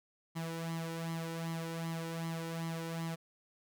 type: tone with flanger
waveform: sawtooth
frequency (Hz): 164.81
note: E3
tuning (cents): 0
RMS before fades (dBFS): -39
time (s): 0.35-3.16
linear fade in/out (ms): 20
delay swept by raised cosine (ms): 0.96 to 2.16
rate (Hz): 2.6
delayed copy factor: +0.65
effects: none